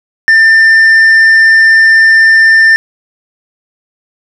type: tone with tanh clipping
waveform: sine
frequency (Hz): 1792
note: A6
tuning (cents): +31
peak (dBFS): -3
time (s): 0.28-2.76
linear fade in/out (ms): 0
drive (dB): 4
effects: none